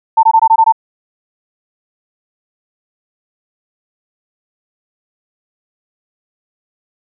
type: tone bursts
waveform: sine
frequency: 895 Hz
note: A5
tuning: 29 cents sharp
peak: -4 dBFS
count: 7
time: 0.17-0.724 s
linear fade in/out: 10 ms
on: 62 ms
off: 20 ms
effects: none